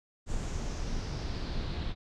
brown noise with low-pass filter sweep, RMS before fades -34 dBFS, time 0.26-1.95 s, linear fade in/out 50 ms, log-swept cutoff 7500 to 3800 Hz, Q 3.6, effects none

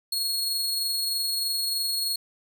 sawtooth tone with amplitude modulation, 4316 Hz, C#8, 47 cents flat, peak -21 dBFS, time 0.12-2.16 s, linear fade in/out 5 ms, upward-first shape sine, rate 23.2 Hz, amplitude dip 25%, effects none

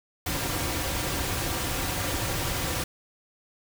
pink noise with comb filter, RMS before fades -29 dBFS, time 0.26-2.84 s, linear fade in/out 5 ms, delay 4.7 ms, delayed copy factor -0.5, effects none

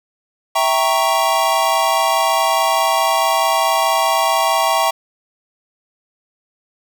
square chord, E diminished seventh, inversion none, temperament equal, 659.3 / 784 / 932.3 / 1108.7 Hz, E5 / G5 / Bb5 / Db6, 0 / 0 / 0 / 0 cents, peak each -20 dBFS, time 0.55-4.91 s, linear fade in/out 10 ms, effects none

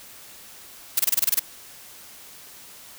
blue noise bursts, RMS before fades -19 dBFS, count 9, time 0.97-1.395 s, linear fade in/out 5 ms, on 25 ms, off 25 ms, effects white hiss -45 dBFS RMS until 2.98 s

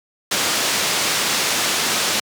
white low-pass noise, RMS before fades -20 dBFS, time 0.31-2.2 s, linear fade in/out 5 ms, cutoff 6400 Hz, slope 12 dB/octave, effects high-pass 150 Hz 12 dB/octave

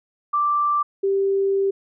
sine tone pair in turn, 1174.7 / 392 Hz, D6 / G4, 0 / 0 cents, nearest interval octave + perfect fifth, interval 1900 cents, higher first, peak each -17 dBFS, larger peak neither, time 0.33-0.83 / 1.03-1.71 s, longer second, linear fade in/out 10 ms, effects none

